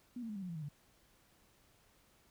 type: tone with pitch steps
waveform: sine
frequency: 244.9 / 227.2 / 210.7 / 195.5 / 181.36 / 168.24 / 156.07 / 144.78 Hz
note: B3 / A#3 / G#3 / G3 / F#3 / E3 / D#3 / D3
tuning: -14 / -44 / +25 / -4 / -34 / +36 / +6 / -24 cents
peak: -40 dBFS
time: 0.16-0.688 s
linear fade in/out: 5 ms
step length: 66 ms
effects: pink hiss -69 dBFS RMS until 2.3 s